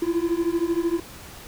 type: beating tone pair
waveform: triangle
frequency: 332.2 / 345.2 Hz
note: E4 / F4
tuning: +13 / -20 cents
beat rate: 13 Hz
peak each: -22 dBFS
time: 0.02-1 s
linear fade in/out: 5 ms
effects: pink hiss -42 dBFS RMS until 1.47 s